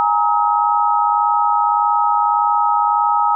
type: chord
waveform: sine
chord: Ab suspended second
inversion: none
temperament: equal with one note detuned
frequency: 830.6 / 932.3 / 1275.1 Hz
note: Ab5 / Bb5 / Eb6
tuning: 0 / 0 / +42 cents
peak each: -17 dBFS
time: 0-3.35 s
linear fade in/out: 0 ms
effects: none